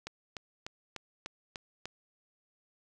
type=click train; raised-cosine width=0.2 ms; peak=-22 dBFS; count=7; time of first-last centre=0.07-1.856 s; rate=3.36 Hz; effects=none